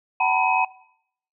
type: tone cluster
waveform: sine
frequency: 754 / 900 / 989 / 2536 Hz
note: F#5 / A5 / B5 / D#7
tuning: +32 / +39 / +2 / +32 cents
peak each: -23 dBFS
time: 0.2-0.65 s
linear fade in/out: 5 ms
effects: noise-tail reverb RT60 0.7 s tail -21 dB re dry